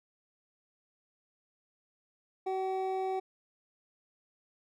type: tone pair together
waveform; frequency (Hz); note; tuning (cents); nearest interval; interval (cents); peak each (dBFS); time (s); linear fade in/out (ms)
triangle; 378.3 / 759.7; F#4 / F#5; +38 / +46; octave; 1208; -31 / -32; 2.46-3.2; 10
effects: none